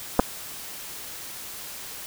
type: clicks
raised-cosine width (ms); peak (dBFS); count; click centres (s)
1; -3; 2; 0.193 / 0.197
effects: white hiss -38 dBFS RMS until 2.06 s